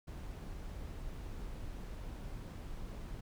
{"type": "noise", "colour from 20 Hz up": "brown", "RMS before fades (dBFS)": -44, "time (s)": [0.07, 3.21], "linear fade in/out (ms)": 10, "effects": []}